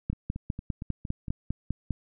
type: two click trains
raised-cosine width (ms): 5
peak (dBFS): -16 / -23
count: 10 / 6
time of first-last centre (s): 0.1-1.907 / 0.13-1.282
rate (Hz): 4.98 / 4.34
effects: none